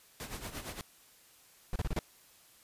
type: noise with tremolo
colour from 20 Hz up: pink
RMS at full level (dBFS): -40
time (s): 0.2-0.81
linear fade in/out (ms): 0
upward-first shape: sine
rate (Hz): 8.7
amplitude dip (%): 70
type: noise bursts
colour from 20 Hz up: brown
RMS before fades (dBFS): -32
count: 5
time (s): 1.73-1.991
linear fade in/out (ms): 2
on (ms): 29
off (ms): 29
effects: white hiss -61 dBFS RMS until 2.63 s + resampled to 32000 Hz